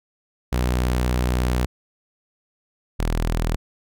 sawtooth tone pair in turn, 61.74 / 40.52 Hz, B1 / E1, 0 / -29 cents, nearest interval perfect fifth, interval 729 cents, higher first, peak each -15 / -16 dBFS, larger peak first, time 0.52-1.66 / 2.99-3.56 s, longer first, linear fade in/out 10 ms, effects none

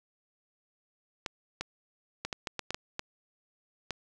clicks, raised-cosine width 0.2 ms, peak -16 dBFS, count 10, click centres 1.262 / 1.61 / 2.25 / 2.328 / 2.472 / 2.593 / 2.706 / 2.745 / 2.994 / 3.907 s, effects none

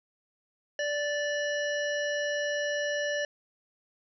harmonic tone with a mistuned harmonic, 585 Hz, D5, 7 cents flat, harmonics 1 / 3 / 5 / 7 / 9 / 10, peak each -30 / -32 / -39 / -49 / -48 / -43 dBFS, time 0.79-3.25 s, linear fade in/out 2 ms, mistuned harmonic 10, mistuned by -45 cents, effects none

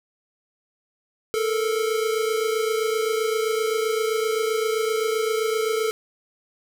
square tone pair together, 436.9 / 464.6 Hz, A4 / A#4, -12 / -6 cents, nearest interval minor second, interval 106 cents, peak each -23 / -28 dBFS, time 1.34-5.91 s, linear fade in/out 0 ms, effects none

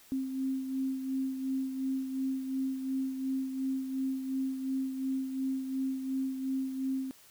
sine beating tone pair, 264.7 / 267.5 Hz, C4 / C4, +20 / +38 cents, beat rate 2.8 Hz, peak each -31 / -40 dBFS, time 0.12-7.11 s, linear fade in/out 0 ms, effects white hiss -58 dBFS RMS until 7.3 s

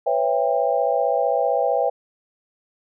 sine chord, C# half-diminished seventh, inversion third, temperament just, 498.9 / 554.4 / 665.2 / 798.3 Hz, B4 / C#5 / E5 / G5, +17 / 0 / +16 / +31 cents, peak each -23 dBFS, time 0.06-1.9 s, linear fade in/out 10 ms, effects none

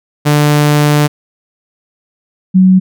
sawtooth / sine tone pair in turn, 148 / 186.67 Hz, D3 / F#3, +14 / +16 cents, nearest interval major third, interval 402 cents, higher second, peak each -3 dBFS, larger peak neither, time 0.25-1.08 / 2.54-2.8 s, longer first, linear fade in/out 20 ms, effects none

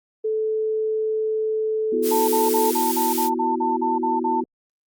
sine tone, 436.2 Hz, A4, 15 cents flat, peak -20 dBFS, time 0.24-2.72 s, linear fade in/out 10 ms
sine chord, B suspended fourth, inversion none, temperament equal, 246.9 / 329.6 / 370 Hz, B3 / E4 / F#4, 0 / 0 / 0 cents, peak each -27 dBFS, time 1.92-4.44 s, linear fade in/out 5 ms
blue noise, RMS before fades -27 dBFS, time 2.02-3.3 s, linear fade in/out 50 ms
sine tone bursts, 893 Hz, A5, 25 cents sharp, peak -20 dBFS, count 11, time 2.11-4.41 s, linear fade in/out 10 ms, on 170 ms, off 43 ms
effects Opus 48 kbps

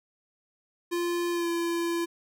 square tone with pitch glide, 346.8 to 339.7 Hz, F4 to F4, -12 to -48 cents, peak -27 dBFS, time 0.91-2.06 s, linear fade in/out 20 ms, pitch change -36 cents, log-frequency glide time 1.32-1.48 s, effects none

